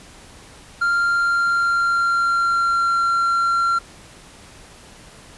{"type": "tone with pitch glide", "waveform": "triangle", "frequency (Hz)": [1392, 1372], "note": ["F6", "F6"], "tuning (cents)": [-6, -31], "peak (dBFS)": -14, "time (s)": [0.81, 3.79], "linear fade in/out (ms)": 10, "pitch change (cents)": -25, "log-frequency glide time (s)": [1.05, 3.01], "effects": ["pink hiss -44 dBFS RMS until 5.37 s", "resampled to 24000 Hz"]}